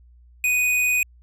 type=tone with hard clipping; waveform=sine; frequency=2486 Hz; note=D#7; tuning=2 cents flat; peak=-19 dBFS; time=0.44-1.03 s; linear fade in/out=2 ms; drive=14 dB; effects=added 60 Hz sine -48 dBFS peak until 1.22 s